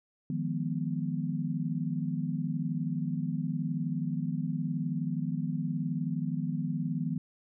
sine chord, F half-diminished seventh, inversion third, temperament equal, 155.56 / 174.61 / 207.7 / 246.9 Hz, Eb3 / F3 / Ab3 / Cb4, 0 / 0 / 0 / 0 cents, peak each -33 / -34 / -39 / -35 dBFS, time 0.3-7.18 s, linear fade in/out 2 ms, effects none

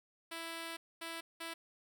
5% pulse tone bursts at uneven times, 330.8 Hz, E4, 6 cents sharp, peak -30 dBFS, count 3, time 0.31-0.77 / 1.01-1.21 / 1.4-1.54 s, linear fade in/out 10 ms, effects none

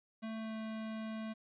square tone with pitch glide, 221.8 to 220.1 Hz, A3 to A3, +14 to +1 cents, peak -40 dBFS, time 0.22-1.34 s, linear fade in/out 20 ms, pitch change -13 cents, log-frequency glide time 0.38-0.55 s, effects resampled to 8000 Hz + 11-bit

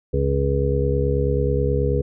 harmonic tone, 69.3 Hz, C#2, in tune, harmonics 1 / 2 / 3 / 4 / 6 / 7, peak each -22 / -23 / -33 / -30 / -24 / -24 dBFS, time 0.13-2.02 s, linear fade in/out 10 ms, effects none

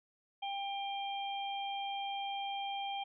harmonic tone, 795 Hz, G5, 24 cents sharp, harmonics 1 / 3 / 4, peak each -37 / -47 / -43 dBFS, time 0.42-3.04 s, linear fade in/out 10 ms, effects none

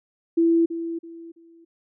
sine tone with echo, 333.1 Hz, E4, 18 cents sharp, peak -15 dBFS, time 0.37-0.66 s, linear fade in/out 10 ms, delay 330 ms, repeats 3, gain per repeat -11 dB, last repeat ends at 1.65 s, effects none

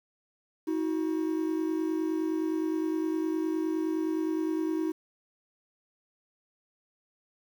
triangle tone pair together, 318 / 367.7 Hz, D#4 / F#4, +38 / -11 cents, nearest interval minor third, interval 251 cents, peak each -26 / -31 dBFS, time 0.67-4.92 s, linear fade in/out 10 ms, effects 9-bit

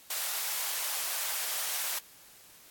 white high-pass noise, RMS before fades -33 dBFS, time 0.1-1.99 s, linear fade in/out 5 ms, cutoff 580 Hz, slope 24 dB/octave, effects white hiss -55 dBFS RMS until 2.7 s + AAC 64 kbps

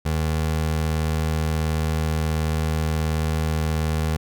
25% pulse tone, 78.6 Hz, D#2, 18 cents sharp, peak -17 dBFS, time 0.05-4.17 s, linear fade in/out 10 ms, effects none

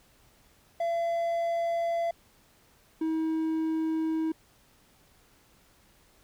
triangle tone pair in turn, 677 / 319.5 Hz, E5 / D#4, +46 / +46 cents, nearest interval octave + minor second, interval 1300 cents, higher first, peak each -24 dBFS, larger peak neither, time 0.8-2.11 / 3.01-4.32 s, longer neither, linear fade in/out 5 ms, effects pink hiss -62 dBFS RMS until 6.23 s

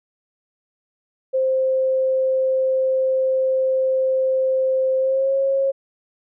sine tone with pitch glide, 524 to 542.8 Hz, C5 to C#5, +2 to -36 cents, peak -16 dBFS, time 1.33-5.72 s, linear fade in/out 20 ms, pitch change +62 cents, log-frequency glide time 4.98-5.34 s, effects none

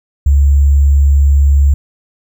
sine tone with sample-and-hold, 70.4 Hz, C#2, 27 cents sharp, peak -5 dBFS, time 0.26-1.74 s, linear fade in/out 5 ms, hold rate 7350 Hz, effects none

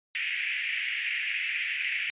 white band-pass noise, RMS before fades -31 dBFS, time 0.15-2.1 s, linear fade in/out 0 ms, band 1900 to 2700 Hz, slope 48 dB/octave, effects resampled to 8000 Hz

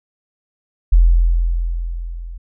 sine tone with level ramp, 42.47 Hz, F1, 48 cents flat, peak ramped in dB -5 to -28 dBFS, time 0.92-2.38 s, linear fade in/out 10 ms, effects none

